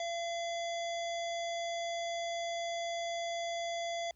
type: harmonic tone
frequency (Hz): 681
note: F5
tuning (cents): -44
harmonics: 1 / 3 / 5 / 7 / 9 / 10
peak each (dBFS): -35 / -44 / -44 / -52 / -51 / -53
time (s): 0-4.11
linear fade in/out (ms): 2
effects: added 60 Hz sine -68 dBFS peak until 4.15 s + pink hiss -75 dBFS RMS until 4.15 s